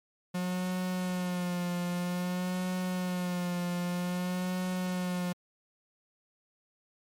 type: tone with vibrato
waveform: 45% pulse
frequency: 179.6 Hz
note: F3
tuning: 49 cents sharp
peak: -30 dBFS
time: 0.34-5.33 s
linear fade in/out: 10 ms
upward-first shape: sine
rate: 0.52 Hz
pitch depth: 35 cents each way
effects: MP3 64 kbps